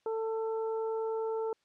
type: harmonic tone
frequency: 445.1 Hz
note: A4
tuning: 20 cents sharp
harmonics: 1 / 2 / 3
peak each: -31 / -40 / -48 dBFS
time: 0.06-1.53 s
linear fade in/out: 2 ms
effects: white hiss -74 dBFS RMS until 1.64 s + low-pass 5000 Hz 12 dB/octave